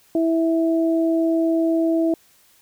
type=tone pair together; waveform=sine; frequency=328 / 656 Hz; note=E4 / E5; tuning=-9 / -9 cents; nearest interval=octave; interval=1200 cents; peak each=-17 / -23 dBFS; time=0.15-2.14 s; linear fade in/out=2 ms; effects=white hiss -56 dBFS RMS until 2.61 s